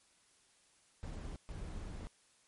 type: noise bursts at uneven times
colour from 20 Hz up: brown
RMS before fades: -44 dBFS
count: 2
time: 1.03-1.36 / 1.49-2.07 s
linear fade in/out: 0 ms
effects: white hiss -69 dBFS RMS until 2.47 s + MP3 48 kbps